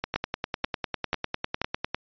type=two click trains; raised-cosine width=0.3 ms; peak=-11 / -9 dBFS; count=20 / 4; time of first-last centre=0.04-1.946 / 0.16-1.616 s; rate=9.97 / 2.06 Hz; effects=resampled to 11025 Hz